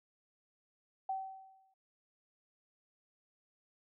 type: tone with exponential decay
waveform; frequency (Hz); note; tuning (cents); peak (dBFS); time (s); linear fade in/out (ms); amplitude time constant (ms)
sine; 767; G5; -38; -32; 1.09-1.74; 5; 140
effects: none